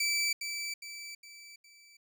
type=tone with echo; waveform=20% pulse; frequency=2318 Hz; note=D7; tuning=23 cents flat; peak=-23 dBFS; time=0-0.33 s; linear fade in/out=5 ms; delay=410 ms; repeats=4; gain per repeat=-7 dB; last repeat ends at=1.97 s; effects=none